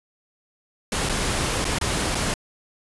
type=noise with dropouts; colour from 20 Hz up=pink; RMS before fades=-24 dBFS; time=0.92-2.34 s; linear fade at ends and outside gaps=2 ms; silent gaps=1.09-1.094 / 1.644-1.651 / 1.786-1.812 / 2.148-2.152 s; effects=resampled to 24000 Hz